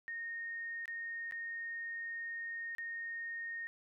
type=tone with dropouts; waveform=sine; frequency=1849 Hz; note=A#6; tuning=15 cents flat; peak=-39 dBFS; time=0.08-3.67 s; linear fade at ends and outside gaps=0 ms; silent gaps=0.856-0.879 / 1.311-1.322 / 2.75-2.783 s; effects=none